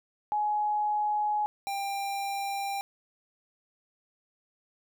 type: tone pair in turn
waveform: sine / square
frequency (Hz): 840 / 793.6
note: G#5 / G5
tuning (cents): +19 / +21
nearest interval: minor second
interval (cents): 98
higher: first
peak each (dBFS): -25 / -31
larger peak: first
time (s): 0.32-1.46 / 1.67-2.81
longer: neither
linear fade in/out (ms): 0
effects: none